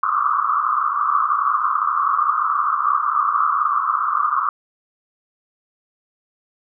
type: band-pass noise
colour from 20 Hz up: pink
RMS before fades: -19 dBFS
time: 0.03-4.49 s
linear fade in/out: 2 ms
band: 1100 to 1300 Hz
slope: 96 dB/octave
effects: none